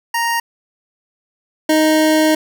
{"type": "tone pair in turn", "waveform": "25% pulse", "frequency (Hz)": [932.3, 311.7], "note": ["A#5", "D#4"], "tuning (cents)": [0, 3], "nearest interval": "octave + perfect fifth", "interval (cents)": 1897, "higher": "first", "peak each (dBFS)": [-12, -7], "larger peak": "second", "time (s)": [[0.14, 0.4], [1.69, 2.35]], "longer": "second", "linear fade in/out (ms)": 5, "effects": []}